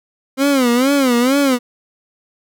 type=tone with vibrato; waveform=30% pulse; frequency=260 Hz; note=C4; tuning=11 cents flat; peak=-9 dBFS; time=0.37-1.59 s; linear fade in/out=50 ms; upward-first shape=sine; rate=2.2 Hz; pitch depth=160 cents each way; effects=none